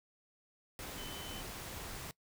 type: tone in noise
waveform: sine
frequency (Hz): 3044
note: F#7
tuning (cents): +48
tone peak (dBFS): -48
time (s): 0.98-1.41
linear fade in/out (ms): 0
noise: pink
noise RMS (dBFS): -45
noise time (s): 0.79-2.11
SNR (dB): -6
effects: noise-tail reverb RT60 0.1 s tail -21 dB re dry